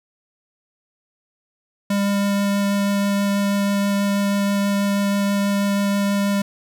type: tone with vibrato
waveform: square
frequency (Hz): 200.6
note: G3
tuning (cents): +40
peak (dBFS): -18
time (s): 1.9-6.42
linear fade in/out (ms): 5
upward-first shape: triangle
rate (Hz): 6.2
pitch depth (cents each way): 8
effects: 9-bit